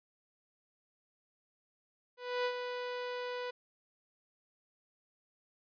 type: tone with ADSR envelope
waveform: sawtooth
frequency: 493.9 Hz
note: B4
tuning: in tune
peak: -26 dBFS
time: 2.17-3.51 s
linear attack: 280 ms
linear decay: 72 ms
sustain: -7 dB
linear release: 10 ms
effects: resampled to 11025 Hz